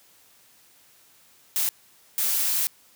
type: noise bursts at uneven times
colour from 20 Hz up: blue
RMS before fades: -24 dBFS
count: 2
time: 1.56-1.69 / 2.18-2.67 s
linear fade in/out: 0 ms
effects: white hiss -57 dBFS RMS until 2.95 s + high-pass 60 Hz 12 dB/octave